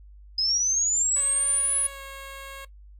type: linear sweep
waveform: sine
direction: up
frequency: 5020 to 10480 Hz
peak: -21 dBFS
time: 0.38-1.87 s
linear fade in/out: 5 ms
type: tone with pitch glide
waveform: 10% pulse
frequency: 554.4 to 545.8 Hz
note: C#5 to C#5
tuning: 0 to -27 cents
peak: -30 dBFS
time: 1.16-2.65 s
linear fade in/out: 5 ms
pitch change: -27 cents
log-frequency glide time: 1.9-2.01 s
effects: noise-tail reverb RT60 0.1 s tail -17 dB re dry + added 50 Hz sine -45 dBFS peak until 2.99 s